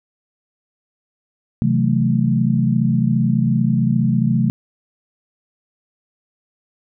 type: chord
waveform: sine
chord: F# half-diminished seventh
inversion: second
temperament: equal with one note detuned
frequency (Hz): 130.81 / 162.36 / 185 / 220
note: C3 / E3 / F#3 / A3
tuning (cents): 0 / -26 / 0 / 0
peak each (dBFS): -18 / -21 / -21 / -18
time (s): 1.62-4.5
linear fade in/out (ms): 0
effects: none